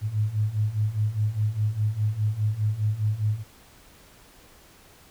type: beating tone pair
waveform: sine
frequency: 103.83 / 108.73 Hz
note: G#2 / A2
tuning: 0 / -20 cents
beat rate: 4.9 Hz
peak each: -27 / -24 dBFS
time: 0.01-3.44 s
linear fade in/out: 50 ms
effects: pink hiss -53 dBFS RMS until 5.1 s